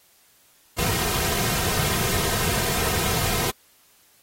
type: noise with comb filter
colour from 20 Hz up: pink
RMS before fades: -24 dBFS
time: 0.78-3.51 s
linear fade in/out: 10 ms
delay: 3.5 ms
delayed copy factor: -0.65
effects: white hiss -58 dBFS RMS until 4.22 s + AAC 48 kbps